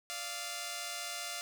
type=tone cluster; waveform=5% pulse; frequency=585 / 695 / 1260 Hz; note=D5 / F5 / D#6; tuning=-7 / -9 / +21 cents; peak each=-34 / -28 / -36 dBFS; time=0.1-1.41 s; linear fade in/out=0 ms; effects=10-bit